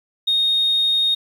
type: tone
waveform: sine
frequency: 3711 Hz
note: A#7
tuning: 9 cents flat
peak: -14 dBFS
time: 0.27-1.15 s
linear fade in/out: 10 ms
effects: tanh soft clip ceiling -11 dBFS + 8-bit